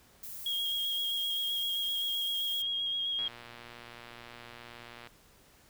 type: noise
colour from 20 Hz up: violet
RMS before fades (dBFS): -43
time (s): 0.23-2.62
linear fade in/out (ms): 2
type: tone with vibrato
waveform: sine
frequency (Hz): 3271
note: G#7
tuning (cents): -27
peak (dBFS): -30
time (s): 0.46-3.28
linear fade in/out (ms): 2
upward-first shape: square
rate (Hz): 7.7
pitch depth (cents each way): 16
type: click train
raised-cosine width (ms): 0.3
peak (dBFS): -31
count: 225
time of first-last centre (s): 3.19-5.072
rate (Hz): 119
effects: pink hiss -61 dBFS RMS until 5.69 s